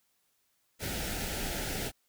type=band-stop noise; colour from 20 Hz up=pink; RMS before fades=-35 dBFS; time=0.79-1.92 s; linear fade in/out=50 ms; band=900 to 1300 Hz; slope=96 dB/octave; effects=white hiss -74 dBFS RMS until 2.08 s